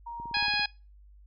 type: tone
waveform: sine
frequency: 939 Hz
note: A#5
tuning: 12 cents sharp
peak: -36 dBFS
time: 0.06-0.47 s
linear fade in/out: 10 ms
type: click train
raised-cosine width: 3 ms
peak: -33 dBFS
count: 8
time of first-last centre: 0.2-0.595 s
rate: 17.7 Hz
type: harmonic tone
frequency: 830 Hz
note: G#5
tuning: 1 cent flat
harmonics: 1 / 2 / 3 / 4 / 5 / 6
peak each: -34 / -31 / -30 / -35 / -32 / -33 dBFS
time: 0.34-0.66 s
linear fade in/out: 5 ms
effects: noise-tail reverb RT60 0.3 s tail -23 dB re dry + added 50 Hz sine -51 dBFS peak until 1.26 s